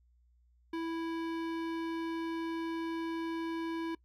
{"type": "tone with hard clipping", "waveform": "sine", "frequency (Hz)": 329.6, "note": "E4", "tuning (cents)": 0, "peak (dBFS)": -36, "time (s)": [0.73, 3.95], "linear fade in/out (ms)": 5, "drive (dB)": 17, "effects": ["noise-tail reverb RT60 0.1 s tail -23 dB re dry", "added 60 Hz sine -64 dBFS peak until 4.04 s"]}